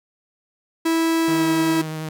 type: tone with pitch glide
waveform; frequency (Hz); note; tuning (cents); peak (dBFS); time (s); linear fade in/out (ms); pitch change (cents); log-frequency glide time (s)
45% pulse; 327.5 to 324.5; E4 to E4; -11 to -27; -17; 0.85-1.82; 10; -16; 1.3-1.45
type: tone with vibrato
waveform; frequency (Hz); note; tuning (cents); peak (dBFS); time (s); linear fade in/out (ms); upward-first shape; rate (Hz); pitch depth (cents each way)
sawtooth; 157; D#3; +16; -23; 1.28-2.09; 2; triangle; 11; 16
effects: none